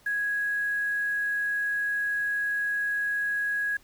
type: tone with quantisation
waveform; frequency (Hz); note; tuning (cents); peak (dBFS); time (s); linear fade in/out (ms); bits
sine; 1661.2; G#6; 0; -25; 0.06-3.77; 5; 8
effects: pink hiss -59 dBFS RMS until 3.83 s